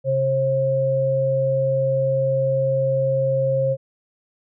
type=tone pair together; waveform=sine; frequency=134 / 536 Hz; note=C3 / C5; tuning=+42 / +42 cents; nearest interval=2 octaves; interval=2400 cents; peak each=-23 / -18 dBFS; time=0.04-3.77 s; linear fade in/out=50 ms; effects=none